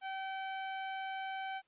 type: tone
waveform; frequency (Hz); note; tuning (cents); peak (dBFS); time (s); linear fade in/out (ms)
sawtooth; 769; G5; -33; -34; 0.01-1.62; 50
effects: white hiss -75 dBFS RMS until 1.67 s + resampled to 8000 Hz